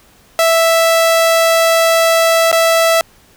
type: tone with dropouts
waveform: sawtooth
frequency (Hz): 659.3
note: E5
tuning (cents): 0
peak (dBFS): -5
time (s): 0.39-3.01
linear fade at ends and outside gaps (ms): 1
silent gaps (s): 2.516-2.527
effects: pink hiss -48 dBFS RMS until 3.36 s